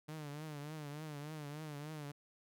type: tone with vibrato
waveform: sawtooth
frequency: 150 Hz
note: D3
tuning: 37 cents sharp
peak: -40 dBFS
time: 0.08-2.12 s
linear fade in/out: 10 ms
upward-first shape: triangle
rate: 3.4 Hz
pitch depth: 100 cents each way
effects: none